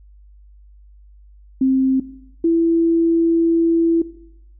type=tone pair in turn; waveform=sine; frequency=263.9 / 332.5 Hz; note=C4 / E4; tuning=+15 / +15 cents; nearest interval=major third; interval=400 cents; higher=second; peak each=-12 dBFS; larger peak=neither; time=1.61-2 / 2.44-4.02 s; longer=second; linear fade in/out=5 ms; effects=noise-tail reverb RT60 0.8 s tail -17 dB re dry + added 50 Hz sine -43 dBFS peak until 4.59 s